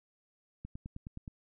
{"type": "click train", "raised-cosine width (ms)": 5, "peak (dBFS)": -30, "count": 7, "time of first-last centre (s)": [0.65, 1.278], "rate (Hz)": 9.55, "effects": []}